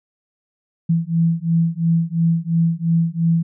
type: beating tone pair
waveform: sine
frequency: 164.81 / 167.71 Hz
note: E3 / E3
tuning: 0 / +30 cents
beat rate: 2.9 Hz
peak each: -18 dBFS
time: 0.89-3.43 s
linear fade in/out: 10 ms
effects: none